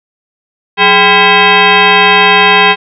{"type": "tone with frequency modulation", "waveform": "sine", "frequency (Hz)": 784, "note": "G5", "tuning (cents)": 0, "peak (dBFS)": -3, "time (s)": [0.77, 2.76], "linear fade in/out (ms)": 50, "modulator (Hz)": 601, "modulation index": 4.2, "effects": []}